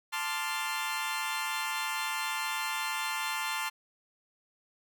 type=chord; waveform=20% pulse; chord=D minor seventh; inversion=second; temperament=equal; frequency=880 / 1046.5 / 1174.7 / 1396.9 Hz; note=A5 / C6 / D6 / F6; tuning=0 / 0 / 0 / 0 cents; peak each=-31 / -31 / -36 / -32 dBFS; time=0.12-3.7 s; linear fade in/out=20 ms; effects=none